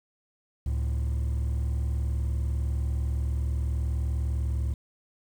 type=tone pair together; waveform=triangle; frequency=70.08 / 110 Hz; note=C#2 / A2; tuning=+19 / 0 cents; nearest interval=minor sixth; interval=781 cents; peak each=-23 / -29 dBFS; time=0.66-4.74 s; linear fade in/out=5 ms; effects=tanh soft clip ceiling -19 dBFS + 9-bit